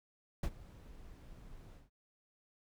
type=noise with ADSR envelope; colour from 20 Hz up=brown; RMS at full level=-31 dBFS; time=0.43-1.9 s; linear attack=5 ms; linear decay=60 ms; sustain=-22 dB; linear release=160 ms; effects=none